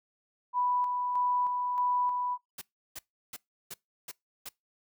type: tone with tremolo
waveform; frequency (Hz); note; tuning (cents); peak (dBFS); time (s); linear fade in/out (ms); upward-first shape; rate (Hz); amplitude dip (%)
sine; 987.8; B5; 0; -25; 0.53-2.38; 50; square; 1.6; 35
type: noise bursts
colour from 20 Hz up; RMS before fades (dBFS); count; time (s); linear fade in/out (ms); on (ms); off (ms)
white; -41; 6; 2.58-4.49; 5; 35; 340
effects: noise-tail reverb RT60 0.2 s tail -24 dB re dry